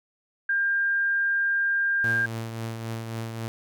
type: tone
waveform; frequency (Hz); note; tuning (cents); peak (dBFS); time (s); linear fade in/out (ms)
sine; 1600; G6; +35; -21; 0.49-2.26; 5
type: tone with tremolo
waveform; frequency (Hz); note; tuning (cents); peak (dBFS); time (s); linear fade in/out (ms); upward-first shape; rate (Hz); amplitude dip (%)
sawtooth; 113.6; A#2; -44; -25; 2.04-3.48; 0; triangle; 3.7; 45
effects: none